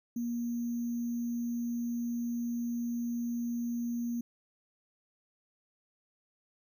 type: tone with sample-and-hold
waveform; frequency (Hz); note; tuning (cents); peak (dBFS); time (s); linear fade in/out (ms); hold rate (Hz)
sine; 237.2; A#3; +30; -31; 0.16-4.21; 5; 6300
effects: none